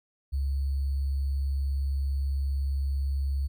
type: tone with sample-and-hold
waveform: sine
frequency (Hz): 68.8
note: C#2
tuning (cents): -12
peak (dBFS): -25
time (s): 0.32-3.48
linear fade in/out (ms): 20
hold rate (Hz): 4410
effects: none